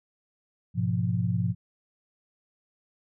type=chord; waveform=sine; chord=F diminished; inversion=first; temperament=equal; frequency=103.83 / 123.47 / 174.61 Hz; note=Ab2 / Cb3 / F3; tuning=0 / 0 / 0 cents; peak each=-28 dBFS; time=0.74-1.55 s; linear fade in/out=50 ms; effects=none